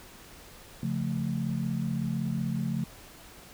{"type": "chord", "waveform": "sine", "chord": "Db augmented", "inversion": "none", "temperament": "equal", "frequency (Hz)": [138.59, 174.61, 220], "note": ["Db3", "F3", "A3"], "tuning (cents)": [0, 0, 0], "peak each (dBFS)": -32, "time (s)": [0.83, 2.84], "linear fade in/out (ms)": 2, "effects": ["pink hiss -50 dBFS RMS until 3.53 s"]}